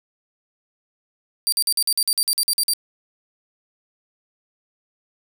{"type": "tone bursts", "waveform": "20% pulse", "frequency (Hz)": 4696, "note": "D8", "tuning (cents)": -1, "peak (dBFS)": -11, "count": 13, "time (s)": [1.47, 2.735], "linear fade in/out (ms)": 0, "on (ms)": 53, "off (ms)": 48, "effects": []}